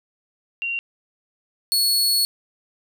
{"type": "tone pair in turn", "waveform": ["sine", "sawtooth"], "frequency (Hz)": [2759, 4380], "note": ["F7", "C#8"], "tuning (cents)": [-22, -22], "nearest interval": "minor sixth", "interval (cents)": 800, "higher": "second", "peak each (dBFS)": [-23, -14], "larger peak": "second", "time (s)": [[0.62, 0.79], [1.72, 2.25]], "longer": "second", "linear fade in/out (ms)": 0, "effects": []}